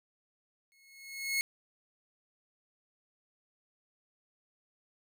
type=tone with exponential growth; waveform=sawtooth; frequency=2177 Hz; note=C#7; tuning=32 cents flat; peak=-23 dBFS; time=0.72-1.41 s; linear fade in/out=0 ms; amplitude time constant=150 ms; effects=none